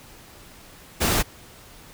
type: noise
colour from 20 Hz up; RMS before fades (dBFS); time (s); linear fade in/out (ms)
pink; -21; 1-1.23; 20
effects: pink hiss -47 dBFS RMS until 1.93 s